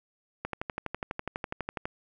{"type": "click train", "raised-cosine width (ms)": 0.5, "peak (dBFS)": -17, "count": 18, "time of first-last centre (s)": [0.45, 1.855], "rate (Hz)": 12.1, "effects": []}